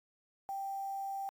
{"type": "tone with quantisation", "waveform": "sine", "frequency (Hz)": 784, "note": "G5", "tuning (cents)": 0, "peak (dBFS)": -36, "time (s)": [0.49, 1.29], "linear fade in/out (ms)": 0, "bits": 9, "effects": ["AAC 64 kbps"]}